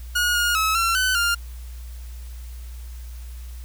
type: tone with pitch steps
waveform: sawtooth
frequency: 1444 / 1430 / 1291 / 1357 / 1512 / 1401 Hz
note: F#6 / F6 / E6 / E6 / F#6 / F6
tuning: -43 / +41 / -37 / +50 / +37 / +5 cents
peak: -15 dBFS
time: 0.15-1.35 s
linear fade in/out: 10 ms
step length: 200 ms
effects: added 60 Hz sine -33 dBFS peak until 3.64 s + white hiss -50 dBFS RMS until 3.64 s